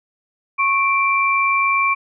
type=tone pair together; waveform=sine; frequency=1098.4 / 2349 Hz; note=C#6 / D7; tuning=-16 / 0 cents; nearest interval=octave + minor second; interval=1316 cents; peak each=-17 dBFS; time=0.58-1.95 s; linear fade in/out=20 ms; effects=none